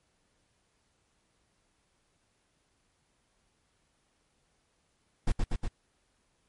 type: noise with echo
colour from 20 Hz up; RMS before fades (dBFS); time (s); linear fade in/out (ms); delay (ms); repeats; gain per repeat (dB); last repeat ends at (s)
brown; -24; 5.27-5.32; 5; 120; 3; -2; 5.68
effects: pink hiss -73 dBFS RMS until 6.48 s + MP3 48 kbps